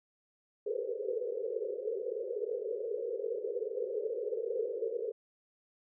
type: band-pass noise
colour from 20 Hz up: white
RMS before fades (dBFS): -36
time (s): 0.66-5.12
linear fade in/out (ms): 5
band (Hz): 400 to 510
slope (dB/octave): 96
effects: none